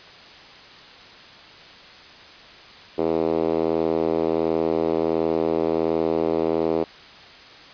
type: tone with band-pass filter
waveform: 5% pulse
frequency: 81.4 Hz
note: E2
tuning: 21 cents flat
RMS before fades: -22 dBFS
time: 2.98-6.84 s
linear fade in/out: 5 ms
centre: 400 Hz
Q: 2.2
effects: white hiss -44 dBFS RMS until 7.73 s + resampled to 11025 Hz